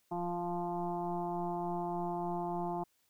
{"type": "tone with frequency modulation", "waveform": "sine", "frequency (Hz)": 523.3, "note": "C5", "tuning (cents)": 0, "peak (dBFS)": -33, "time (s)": [0.11, 2.84], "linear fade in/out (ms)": 10, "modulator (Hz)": 175, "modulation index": 2.4, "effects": ["white hiss -74 dBFS RMS until 3.09 s"]}